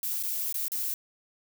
violet noise with dropouts, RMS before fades -31 dBFS, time 0.03-0.94 s, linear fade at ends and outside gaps 2 ms, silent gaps 0.228-0.234 / 0.526-0.543 / 0.682-0.718 s, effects none

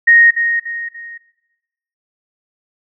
sine tone with echo, 1864.7 Hz, A#6, in tune, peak -5 dBFS, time 0.07-0.31 s, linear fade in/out 10 ms, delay 290 ms, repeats 3, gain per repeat -8 dB, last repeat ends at 1.18 s, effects noise-tail reverb RT60 1.0 s tail -17 dB re dry

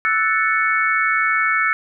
sine chord, F# minor seventh, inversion third, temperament equal, 1318.5 / 1480 / 1760 / 2217 Hz, E6 / F#6 / A6 / C#7, 0 / 0 / 0 / 0 cents, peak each -20 / -23 / -21 / -20 dBFS, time 0.05-1.73 s, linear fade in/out 0 ms, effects none

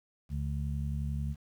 harmonic tone, 71.3 Hz, C#2, 49 cents sharp, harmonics 1 / 2 / 3, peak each -33 / -35 / -41 dBFS, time 0.29-1.36 s, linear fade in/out 50 ms, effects 10-bit

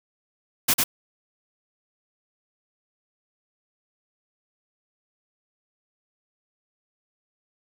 white noise with echo, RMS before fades -19 dBFS, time 0.68-0.74 s, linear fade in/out 10 ms, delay 100 ms, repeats 1, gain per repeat -2 dB, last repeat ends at 0.84 s, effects none

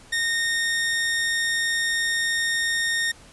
sawtooth tone, 1843 Hz, A#6, 20 cents flat, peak -18 dBFS, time 0.12-3.12 s, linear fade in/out 10 ms, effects pink hiss -49 dBFS RMS until 3.32 s + resampled to 24000 Hz

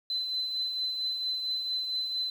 sine tone with tremolo, 4041 Hz, B7, 39 cents sharp, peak -27 dBFS, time 0.1-2.3 s, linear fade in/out 2 ms, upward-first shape triangle, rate 4.4 Hz, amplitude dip 45%, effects 9-bit

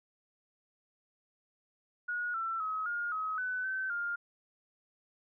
sine tone with pitch steps, 1449 / 1340 / 1276 / 1421 / 1273 / 1500 / 1536 / 1407 Hz, F#6 / E6 / D#6 / F6 / D#6 / F#6 / G6 / F6, -37 / +28 / +43 / +30 / +39 / +23 / -36 / +12 cents, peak -32 dBFS, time 2.08-4.16 s, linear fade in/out 10 ms, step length 260 ms, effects none

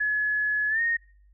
sine tone with pitch glide, 1700 to 1853.9 Hz, G#6 to A#6, +40 to -10 cents, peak -22 dBFS, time 0-0.97 s, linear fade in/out 10 ms, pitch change +150 cents, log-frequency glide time 0.69-0.81 s, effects noise-tail reverb RT60 0.5 s tail -24 dB re dry + added 50 Hz sine -54 dBFS peak until 1.33 s

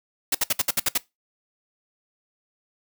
white noise bursts, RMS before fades -21 dBFS, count 8, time 0.32-0.978 s, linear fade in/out 5 ms, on 28 ms, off 62 ms, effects noise-tail reverb RT60 0.2 s tail -21 dB re dry

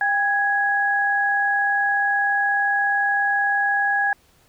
sine tone pair together, 801 / 1664.3 Hz, G5 / G#6, +37 / +3 cents, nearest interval octave + minor second, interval 1266 cents, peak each -22 / -19 dBFS, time 0.01-4.13 s, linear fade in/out 2 ms, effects pink hiss -58 dBFS RMS until 4.48 s

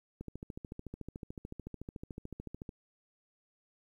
click train, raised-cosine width 3 ms, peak -29 dBFS, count 35, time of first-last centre 0.21-2.692 s, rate 13.7 Hz, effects 11-bit

